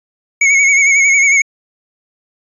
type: tone with vibrato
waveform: square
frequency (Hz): 2217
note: C#7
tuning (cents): 0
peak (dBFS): -8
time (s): 0.41-1.42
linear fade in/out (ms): 5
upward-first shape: sine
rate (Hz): 11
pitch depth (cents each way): 51
effects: resampled to 22050 Hz